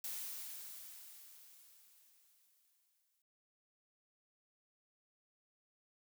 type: noise with exponential decay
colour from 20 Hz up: blue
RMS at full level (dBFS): -42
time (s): 0.04-3.22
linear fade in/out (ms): 2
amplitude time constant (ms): 690
effects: none